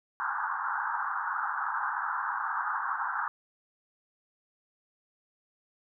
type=band-pass noise; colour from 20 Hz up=white; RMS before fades=-32 dBFS; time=0.2-3.28 s; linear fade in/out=0 ms; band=810 to 1600 Hz; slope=96 dB/octave; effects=none